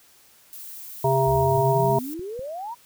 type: noise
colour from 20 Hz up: violet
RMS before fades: -39 dBFS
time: 0.53-2.14 s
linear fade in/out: 0 ms
type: harmonic tone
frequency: 133.9 Hz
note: C3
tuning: 40 cents sharp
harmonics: 1 / 3 / 5 / 7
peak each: -23 / -23 / -23 / -23 dBFS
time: 1.04-1.99 s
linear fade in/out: 5 ms
type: exponential sweep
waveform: sine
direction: up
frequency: 60.7 to 987.8 Hz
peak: -30 dBFS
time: 1.26-2.75 s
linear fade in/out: 20 ms
type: clicks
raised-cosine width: 5 ms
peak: -30 dBFS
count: 6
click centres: 1.353 / 1.575 / 1.843 / 1.899 / 2.194 / 2.393 s
effects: white hiss -55 dBFS RMS until 2.85 s